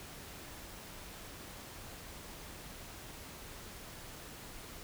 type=silence; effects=pink hiss -49 dBFS RMS until 4.83 s